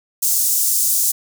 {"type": "high-pass noise", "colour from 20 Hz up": "pink", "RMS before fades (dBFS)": -17, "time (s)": [0.22, 1.12], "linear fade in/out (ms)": 10, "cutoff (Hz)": 6600, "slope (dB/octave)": 24, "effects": []}